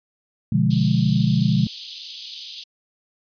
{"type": "chord", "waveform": "sine", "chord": "B diminished seventh", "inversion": "none", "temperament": "equal", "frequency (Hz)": [123.47, 146.83, 174.61, 207.7], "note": ["B2", "D3", "F3", "Ab3"], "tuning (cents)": [0, 0, 0, 0], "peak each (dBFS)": -21, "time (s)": [0.52, 1.67], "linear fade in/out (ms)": 5}
{"type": "high-pass noise", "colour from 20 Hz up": "pink", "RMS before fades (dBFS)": -31, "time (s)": [0.7, 2.64], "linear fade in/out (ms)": 10, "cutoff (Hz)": 3100, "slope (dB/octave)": 48}
{"effects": ["resampled to 11025 Hz"]}